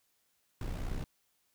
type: noise with amplitude modulation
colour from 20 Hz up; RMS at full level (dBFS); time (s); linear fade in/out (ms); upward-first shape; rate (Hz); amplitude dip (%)
brown; -33; 0.61-1.04; 2; sine; 63; 65
effects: white hiss -75 dBFS RMS until 1.54 s